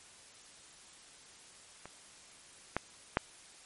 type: clicks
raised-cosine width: 0.5 ms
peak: -30 / -15 / -11 dBFS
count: 3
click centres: 1.856 / 2.766 / 3.171 s
effects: white hiss -56 dBFS RMS until 3.65 s + MP3 48 kbps